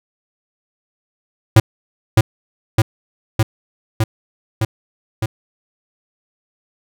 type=tone with echo; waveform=square; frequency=110 Hz; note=A2; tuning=in tune; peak=-5 dBFS; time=1.56-1.6 s; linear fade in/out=5 ms; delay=610 ms; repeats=6; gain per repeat=-2 dB; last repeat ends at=5.26 s; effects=none